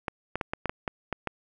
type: clicks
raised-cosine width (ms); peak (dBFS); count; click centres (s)
0.5; -14; 9; 0.082 / 0.356 / 0.412 / 0.535 / 0.657 / 0.695 / 0.878 / 1.127 / 1.273
effects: none